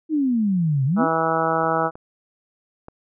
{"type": "exponential two-way sweep", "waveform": "sine", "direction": "down then up", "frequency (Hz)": [323.7, 128, 323.7], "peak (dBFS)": -17, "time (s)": [0.09, 1.08], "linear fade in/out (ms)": 50, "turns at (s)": 0.85}
{"type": "harmonic tone", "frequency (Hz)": 162.5, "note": "E3", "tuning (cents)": -24, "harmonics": [1, 2, 3, 4, 5, 6, 7, 8, 9], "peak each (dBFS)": [-30, -29, -26, -25, -25, -29, -30, -24, -31], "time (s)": [0.96, 1.91], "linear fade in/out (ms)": 50}
{"type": "clicks", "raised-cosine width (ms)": 1, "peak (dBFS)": -24, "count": 3, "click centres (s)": [1.641, 1.955, 2.884]}
{"effects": []}